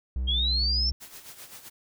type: tone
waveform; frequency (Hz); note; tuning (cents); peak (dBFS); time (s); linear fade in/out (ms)
triangle; 63.2; B1; +41; -24; 0.16-0.92; 0
type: linear sweep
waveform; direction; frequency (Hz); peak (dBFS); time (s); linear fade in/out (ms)
sine; up; 3200 to 5450; -24; 0.27-0.91; 20
type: noise with tremolo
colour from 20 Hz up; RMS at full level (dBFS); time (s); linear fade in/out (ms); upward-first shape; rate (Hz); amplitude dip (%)
white; -43; 1-1.7; 20; sine; 7.7; 65
effects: none